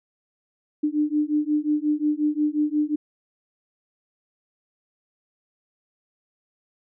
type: beating tone pair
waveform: sine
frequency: 297.1 / 302.7 Hz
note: D4 / D#4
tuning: +20 / -48 cents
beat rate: 5.6 Hz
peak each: -23 dBFS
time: 0.83-2.96 s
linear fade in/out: 10 ms
effects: none